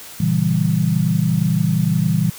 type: chord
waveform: sine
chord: A# diminished seventh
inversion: none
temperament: equal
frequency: 116.54 / 138.59 / 164.81 / 196 Hz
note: A#2 / C#3 / E3 / G3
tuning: 0 / 0 / 0 / 0 cents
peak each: -22 / -22 / -17 / -21 dBFS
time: 0.2-2.3 s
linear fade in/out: 5 ms
effects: white hiss -37 dBFS RMS until 2.38 s